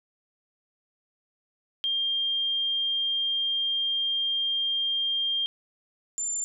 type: tone pair in turn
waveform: sine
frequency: 3200 / 7184 Hz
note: G7 / A8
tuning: +35 / +35 cents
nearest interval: octave + major second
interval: 1400 cents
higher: second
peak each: -24 / -27 dBFS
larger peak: first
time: 1.84-5.46 / 6.18-6.44 s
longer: first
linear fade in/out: 0 ms
effects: none